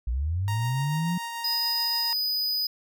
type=linear sweep; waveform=sine; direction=up; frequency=55 to 180 Hz; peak=-24 dBFS; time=0.07-1.18 s; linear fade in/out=5 ms
type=tone with tremolo; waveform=sawtooth; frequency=932.3 Hz; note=A#5; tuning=in tune; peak=-27 dBFS; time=0.48-2.13 s; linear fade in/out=0 ms; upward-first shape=triangle; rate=6.9 Hz; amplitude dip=30%
type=tone; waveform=square; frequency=4978 Hz; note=D#8; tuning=in tune; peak=-25 dBFS; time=1.44-2.67 s; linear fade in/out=5 ms
effects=none